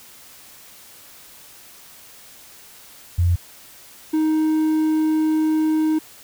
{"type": "tone pair in turn", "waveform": ["sine", "triangle"], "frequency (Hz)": [87.5, 312.7], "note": ["F2", "D#4"], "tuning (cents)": [4, 9], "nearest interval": "octave + minor seventh", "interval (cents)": 2205, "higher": "second", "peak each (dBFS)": -14, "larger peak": "neither", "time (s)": [[3.18, 3.36], [4.13, 5.99]], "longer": "second", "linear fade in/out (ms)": 10, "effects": ["white hiss -45 dBFS RMS until 6.23 s"]}